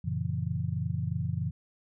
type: chord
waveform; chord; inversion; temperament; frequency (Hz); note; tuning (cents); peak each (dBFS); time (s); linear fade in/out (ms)
sine; F# dominant seventh; none; just; 92.5 / 115.62 / 138.75 / 166.5; F#2 / A#2 / C#3 / E3; 0 / -14 / +2 / +18; -34; 0.04-1.51; 10
effects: none